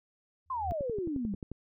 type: tone with exponential growth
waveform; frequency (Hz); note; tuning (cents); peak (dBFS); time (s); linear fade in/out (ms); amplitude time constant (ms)
sine; 81.5; E2; -19; -30; 0.46-0.71; 0; 53
type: exponential sweep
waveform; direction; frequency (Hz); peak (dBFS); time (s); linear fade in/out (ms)
sine; down; 1082 to 185; -31; 0.5-1.35; 5
type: click train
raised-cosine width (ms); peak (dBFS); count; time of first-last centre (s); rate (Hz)
3; -26; 10; 0.72-1.516; 11.3
effects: none